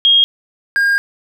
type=tone pair in turn; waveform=sine / triangle; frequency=3254 / 1616.7 Hz; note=G#7 / G#6; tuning=-36 / -47 cents; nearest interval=octave; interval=1211 cents; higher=first; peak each=-7 / -9 dBFS; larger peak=first; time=0.05-0.24 / 0.76-0.98 s; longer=second; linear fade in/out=0 ms; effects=none